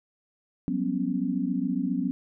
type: tone cluster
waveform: sine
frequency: 181.6 / 196.1 / 246.3 / 273.8 Hz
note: F#3 / G3 / B3 / C#4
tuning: -32 / +1 / -5 / -21 cents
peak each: -31 / -33 / -29 / -29 dBFS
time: 0.68-2.11 s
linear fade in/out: 0 ms
effects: none